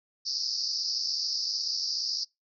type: band-pass noise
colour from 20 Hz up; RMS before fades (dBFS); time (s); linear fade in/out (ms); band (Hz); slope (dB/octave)
white; -31; 0.25-2.25; 20; 4600 to 5400; 96
effects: noise-tail reverb RT60 0.2 s tail -26 dB re dry